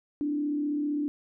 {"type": "tone with frequency modulation", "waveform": "sine", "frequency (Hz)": 293.7, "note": "D4", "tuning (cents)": 0, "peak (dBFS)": -26, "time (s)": [0.21, 1.08], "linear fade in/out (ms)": 0, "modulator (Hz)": 35.4, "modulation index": 0.45, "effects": []}